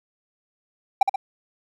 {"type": "tone with echo", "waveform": "triangle", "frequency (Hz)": 784, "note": "G5", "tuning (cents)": 0, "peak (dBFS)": -9, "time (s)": [1.01, 1.03], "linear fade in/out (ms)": 5, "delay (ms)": 65, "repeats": 2, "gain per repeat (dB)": -5, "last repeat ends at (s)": 1.16, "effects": []}